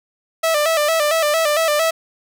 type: tone with vibrato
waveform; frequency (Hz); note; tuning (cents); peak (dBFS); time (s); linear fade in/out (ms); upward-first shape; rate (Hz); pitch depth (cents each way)
sawtooth; 622.3; D#5; 0; -11; 0.43-1.91; 10; square; 4.4; 80
effects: none